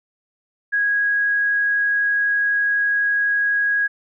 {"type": "tone", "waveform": "sine", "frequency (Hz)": 1652, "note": "G#6", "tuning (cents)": -10, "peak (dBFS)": -16, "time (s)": [0.72, 3.88], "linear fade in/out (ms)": 20, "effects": []}